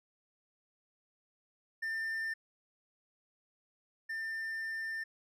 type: tone pair in turn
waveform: triangle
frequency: 1795 / 1795 Hz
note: A6 / A6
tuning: +34 / +34 cents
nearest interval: unison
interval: 0 cents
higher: neither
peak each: -32 / -34 dBFS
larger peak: first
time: 1.82-2.34 / 4.09-5.04 s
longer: second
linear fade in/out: 10 ms
effects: none